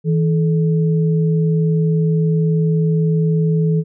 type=tone pair together; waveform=sine; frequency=160.6 / 430.5 Hz; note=E3 / A4; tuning=-45 / -38 cents; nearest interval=octave + perfect fourth; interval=1707 cents; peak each=-13 / -22 dBFS; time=0.04-3.84 s; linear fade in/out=50 ms; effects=none